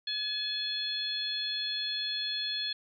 harmonic tone, 851 Hz, G#5, 42 cents sharp, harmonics 2 / 3 / 4 / 5, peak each -41 / -45 / -34 / -34 dBFS, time 0.07-2.73 s, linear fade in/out 5 ms, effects none

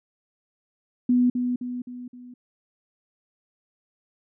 sine tone with echo, 247.1 Hz, B3, 1 cent sharp, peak -16 dBFS, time 1.09-1.3 s, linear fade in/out 5 ms, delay 260 ms, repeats 4, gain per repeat -6 dB, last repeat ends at 2.34 s, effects none

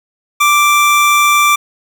25% pulse tone, 1174.7 Hz, D6, in tune, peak -4 dBFS, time 0.4-1.56 s, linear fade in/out 10 ms, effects none

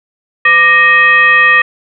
sine tone with frequency modulation, 1864.7 Hz, A#6, in tune, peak -4 dBFS, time 0.45-1.62 s, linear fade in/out 5 ms, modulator 678 Hz, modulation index 0.91, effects none

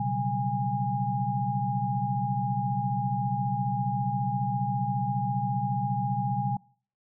sine tone cluster, 123.2 / 137.9 / 183 / 193.8 / 817 Hz, B2 / C#3 / F#3 / G3 / G#5, -4 / -9 / -19 / -20 / -29 cents, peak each -31 / -32 / -37 / -35 / -29 dBFS, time 0-6.57 s, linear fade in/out 5 ms, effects noise-tail reverb RT60 0.5 s tail -24 dB re dry

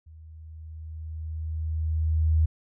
sine tone with level ramp, 79.2 Hz, D#2, 31 cents sharp, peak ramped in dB -45 to -17 dBFS, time 0.06-2.46 s, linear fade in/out 10 ms, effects none

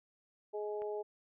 harmonic tone, 209.7 Hz, G#3, 17 cents sharp, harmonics 2 / 3 / 4, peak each -37 / -44 / -46 dBFS, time 0.53-1.03 s, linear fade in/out 20 ms
click, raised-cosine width 0.5 ms, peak -38 dBFS, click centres 0.82 s
effects none

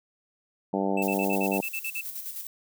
harmonic tone, 97.6 Hz, G2, 7 cents flat, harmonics 2 / 3 / 4 / 5 / 6 / 7 / 8 / 9, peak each -29 / -31 / -32 / -33 / -34 / -34 / -35 / -36 dBFS, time 0.73-1.61 s, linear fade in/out 5 ms
triangle tone bursts, 2640 Hz, E7, 2 cents sharp, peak -29 dBFS, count 10, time 0.97-2.012 s, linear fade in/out 5 ms, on 61 ms, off 48 ms
violet noise with tremolo, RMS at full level -35 dBFS, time 1.02-2.47 s, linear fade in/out 2 ms, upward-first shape square, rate 9.7 Hz, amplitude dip 50%
effects none

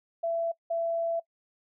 sine tone bursts at uneven times, 669 Hz, E5, 25 cents sharp, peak -26 dBFS, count 2, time 0.23-0.52 / 0.7-1.2 s, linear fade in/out 10 ms, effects noise-tail reverb RT60 0.1 s tail -21 dB re dry

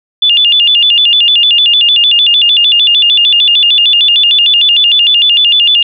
sine tone with vibrato, 3136 Hz, G7, in tune, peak -4 dBFS, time 0.22-5.83 s, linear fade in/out 5 ms, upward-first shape square, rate 6.6 Hz, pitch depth 180 cents each way, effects none

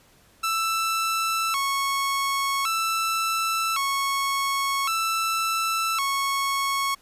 sawtooth tone with vibrato, 1209 Hz, D6, 50 cents sharp, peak -19 dBFS, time 0.43-6.95 s, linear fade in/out 10 ms, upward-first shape square, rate 0.45 Hz, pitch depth 160 cents each way, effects pink hiss -57 dBFS RMS until 7.01 s + resampled to 32000 Hz

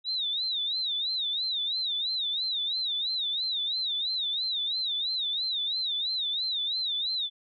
sine tone with vibrato, 3788 Hz, A#7, 27 cents sharp, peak -27 dBFS, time 0.04-7.3 s, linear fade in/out 50 ms, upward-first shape sine, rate 3 Hz, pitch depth 150 cents each way, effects none

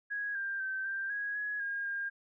sine tone with pitch steps, 1656 / 1590 / 1549 / 1580 / 1654 / 1678 / 1623 / 1611 Hz, G#6 / G6 / G6 / G6 / G#6 / G#6 / G#6 / G6, -5 / +24 / -21 / +13 / -8 / +17 / -40 / +47 cents, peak -33 dBFS, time 0.1-2.1 s, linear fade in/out 20 ms, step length 250 ms, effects none

